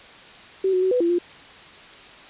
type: tone with pitch steps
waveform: sine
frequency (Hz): 382 / 368 / 375.4 / 497.3 / 340.8 / 349.9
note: G4 / F#4 / F#4 / B4 / F4 / F4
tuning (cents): -45 / -9 / +25 / +12 / -42 / +3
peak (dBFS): -17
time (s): 0.64-1.186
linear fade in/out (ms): 5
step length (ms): 91
effects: white hiss -44 dBFS RMS until 2.29 s + resampled to 8000 Hz